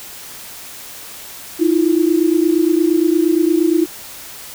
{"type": "tone pair together", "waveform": "sine", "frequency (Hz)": [316.6, 345.2], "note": ["D#4", "F4"], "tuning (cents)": [30, -20], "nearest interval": "minor second", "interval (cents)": 150, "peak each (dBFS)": -14, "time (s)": [1.59, 3.86], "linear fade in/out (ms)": 20, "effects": ["white hiss -34 dBFS RMS until 4.54 s"]}